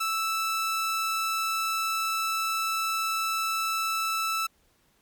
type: tone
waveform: sawtooth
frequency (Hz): 1318.5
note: E6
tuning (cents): 0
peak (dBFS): -22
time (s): 0-4.47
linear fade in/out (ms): 10
effects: pink hiss -66 dBFS RMS until 5.01 s + MP3 96 kbps